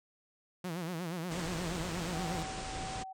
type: tone with vibrato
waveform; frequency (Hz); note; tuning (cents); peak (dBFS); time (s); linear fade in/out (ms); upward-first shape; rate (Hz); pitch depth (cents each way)
sawtooth; 171.6; F3; -30; -32; 0.64-2.43; 5; sine; 8.4; 130
type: low-pass noise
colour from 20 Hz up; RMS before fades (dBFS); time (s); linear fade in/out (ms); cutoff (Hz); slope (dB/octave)
pink; -41; 1.3-3.04; 20; 9100; 96
type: tone with tremolo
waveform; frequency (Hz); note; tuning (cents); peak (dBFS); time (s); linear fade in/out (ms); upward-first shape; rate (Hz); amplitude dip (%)
sine; 761; F#5; +48; -40; 2.13-3.13; 10; sine; 1.6; 35
effects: none